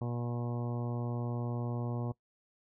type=harmonic tone; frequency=120 Hz; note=B2; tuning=49 cents flat; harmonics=1 / 2 / 3 / 4 / 5 / 6 / 7 / 8 / 9; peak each=-34 / -40 / -44 / -46 / -48 / -50 / -51 / -52 / -53 dBFS; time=0.01-2.12 s; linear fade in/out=5 ms; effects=noise-tail reverb RT60 0.1 s tail -20 dB re dry